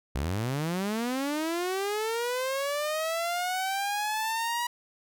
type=linear sweep; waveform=sawtooth; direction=up; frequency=59.5 to 967 Hz; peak=-24 dBFS; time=0.15-4.67 s; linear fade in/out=5 ms; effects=none